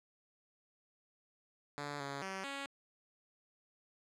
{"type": "tone with pitch steps", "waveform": "5% pulse", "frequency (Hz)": [144.9, 139.8, 191.8, 277.5], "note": ["D3", "C#3", "G3", "C#4"], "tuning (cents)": [-23, 15, -37, 2], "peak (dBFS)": -29, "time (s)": [1.78, 2.66], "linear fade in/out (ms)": 0, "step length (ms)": 220, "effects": ["low-pass 7000 Hz 12 dB/octave"]}